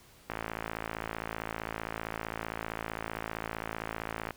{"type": "click train", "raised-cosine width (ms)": 0.5, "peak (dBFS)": -19, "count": 223, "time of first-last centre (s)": [0.3, 4.307], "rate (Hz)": 55.4, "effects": ["pink hiss -58 dBFS RMS until 4.36 s"]}